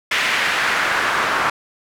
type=noise with band-pass filter sweep; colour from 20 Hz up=pink; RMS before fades=-19 dBFS; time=0.11-1.5 s; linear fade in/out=5 ms; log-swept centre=2200 to 1200 Hz; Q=1.7; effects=none